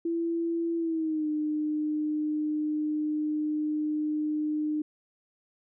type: tone with pitch glide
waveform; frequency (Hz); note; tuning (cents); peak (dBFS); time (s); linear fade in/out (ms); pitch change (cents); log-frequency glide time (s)
sine; 335 to 303.7; E4 to D#4; +28 to -42; -26; 0.05-4.82; 5; -170; 0.77-1.28
effects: none